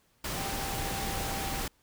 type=tone in noise; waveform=sine; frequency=786 Hz; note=G5; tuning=4 cents sharp; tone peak=-39 dBFS; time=0.37-1.62 s; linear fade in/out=5 ms; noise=pink; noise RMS=-34 dBFS; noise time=0.24-1.68 s; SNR=-8 dB; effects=pink hiss -68 dBFS RMS until 1.82 s